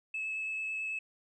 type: tone with vibrato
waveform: sine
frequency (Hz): 2599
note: E7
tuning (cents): -25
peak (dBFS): -32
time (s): 0.14-0.99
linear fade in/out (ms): 5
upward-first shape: sine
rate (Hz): 9.1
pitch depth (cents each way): 9
effects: tanh soft clip ceiling -30 dBFS